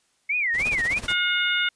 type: tone with vibrato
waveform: sine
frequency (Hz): 2144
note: C7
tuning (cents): +42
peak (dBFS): -21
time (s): 0.29-0.99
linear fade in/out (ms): 10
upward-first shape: sine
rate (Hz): 3.2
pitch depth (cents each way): 260
type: noise with tremolo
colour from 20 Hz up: pink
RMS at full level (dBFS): -32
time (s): 0.53-1.16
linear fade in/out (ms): 50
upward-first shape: sine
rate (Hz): 16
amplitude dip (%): 80
type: harmonic tone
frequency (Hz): 718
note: F5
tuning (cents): +48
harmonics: 2 / 3 / 4 / 5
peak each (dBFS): -24 / -26 / -27 / -28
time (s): 1.08-1.69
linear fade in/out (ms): 5
effects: white hiss -67 dBFS RMS until 1.75 s + resampled to 22050 Hz